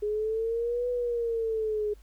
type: exponential two-way sweep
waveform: sine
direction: up then down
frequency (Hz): 415.3 to 493.9 to 415.3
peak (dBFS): -26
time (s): 0.02-1.94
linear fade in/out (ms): 10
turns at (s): 0.89
effects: added 50 Hz sine -49 dBFS peak until 2.02 s + pink hiss -64 dBFS RMS until 2.02 s